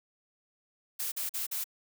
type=noise bursts; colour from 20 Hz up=blue; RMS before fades=-34 dBFS; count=4; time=0.99-1.642 s; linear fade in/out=10 ms; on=130 ms; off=44 ms; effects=none